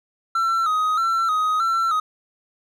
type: tone with vibrato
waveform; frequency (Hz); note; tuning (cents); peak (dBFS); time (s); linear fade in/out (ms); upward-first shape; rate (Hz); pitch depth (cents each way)
triangle; 1300; E6; -24; -16; 0.35-2; 5; square; 1.6; 61
effects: none